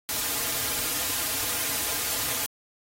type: noise with comb filter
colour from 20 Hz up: white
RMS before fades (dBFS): -28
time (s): 0.09-2.46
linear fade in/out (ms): 0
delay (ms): 5.3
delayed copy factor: -0.75
effects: AAC 48 kbps

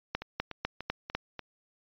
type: two click trains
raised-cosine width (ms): 0.3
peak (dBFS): -22 / -13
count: 5 / 5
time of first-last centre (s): 0.22-1.393 / 0.15-1.15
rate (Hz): 3.41 / 4
effects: resampled to 11025 Hz

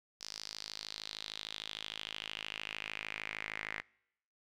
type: tone with band-pass filter sweep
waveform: sawtooth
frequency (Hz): 53.2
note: G#1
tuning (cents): +42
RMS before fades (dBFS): -44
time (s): 0.2-3.82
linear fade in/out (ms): 20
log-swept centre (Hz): 5200 to 2000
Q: 4.4
effects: noise-tail reverb RT60 0.8 s tail -26 dB re dry

